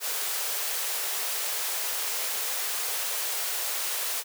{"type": "high-pass noise", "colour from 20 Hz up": "white", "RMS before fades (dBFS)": -30, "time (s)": [0, 4.24], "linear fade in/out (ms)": 50, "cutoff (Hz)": 400, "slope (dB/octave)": 48, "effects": []}